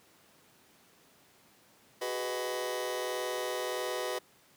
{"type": "chord", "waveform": "sawtooth", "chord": "G# minor seventh", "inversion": "third", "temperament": "just", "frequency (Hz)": [373.8, 415.3, 498.4, 623], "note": ["F#4", "G#4", "B4", "D#5"], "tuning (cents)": [18, 0, 16, 2], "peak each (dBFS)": [-34, -38, -32, -35], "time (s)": [2.01, 4.19], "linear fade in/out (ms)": 10, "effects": ["pink hiss -62 dBFS RMS until 4.56 s", "high-pass 150 Hz 12 dB/octave"]}